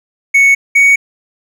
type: tone pair in turn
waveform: triangle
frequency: 2217 / 2236 Hz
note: C#7 / C#7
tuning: 0 / +14 cents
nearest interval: unison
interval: 14 cents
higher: second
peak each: -3 dBFS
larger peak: neither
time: 0.34-0.55 / 0.75-0.96 s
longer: neither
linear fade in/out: 10 ms
effects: none